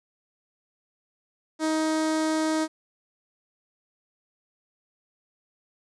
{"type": "tone with notch filter", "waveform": "sawtooth", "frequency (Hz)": 314.7, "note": "D#4", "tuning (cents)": 20, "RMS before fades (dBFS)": -25, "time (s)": [1.59, 2.68], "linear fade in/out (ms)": 50, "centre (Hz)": 2700, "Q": 1.9, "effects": ["resampled to 22050 Hz", "10-bit"]}